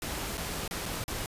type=noise with dropouts; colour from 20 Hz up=pink; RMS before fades=-35 dBFS; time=0.02-1.26 s; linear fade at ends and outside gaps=1 ms; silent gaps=0.373-0.378 / 0.678-0.71 / 0.857-0.861 / 1.04-1.08 s; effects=resampled to 32000 Hz